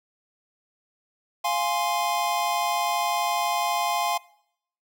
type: chord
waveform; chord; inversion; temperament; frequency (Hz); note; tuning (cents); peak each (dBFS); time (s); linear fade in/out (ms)
square; F minor; none; equal; 698.5 / 830.6 / 1046.5; F5 / Ab5 / C6; 0 / 0 / 0; -28; 1.44-4.18; 10
effects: noise-tail reverb RT60 0.7 s tail -22 dB re dry